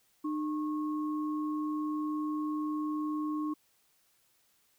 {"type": "tone pair together", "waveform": "sine", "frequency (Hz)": [303.5, 1091.6], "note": ["D#4", "C#6"], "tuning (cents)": [-43, -27], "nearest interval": "octave + minor seventh", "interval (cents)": 2216, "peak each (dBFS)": [-31, -40], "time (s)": [0.24, 3.54], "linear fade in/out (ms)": 10, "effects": ["white hiss -70 dBFS RMS until 4.78 s"]}